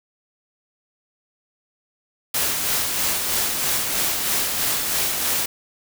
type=noise with tremolo; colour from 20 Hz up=white; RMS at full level=-21 dBFS; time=2.34-5.46 s; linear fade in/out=5 ms; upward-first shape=sine; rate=3.1 Hz; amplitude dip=35%; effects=none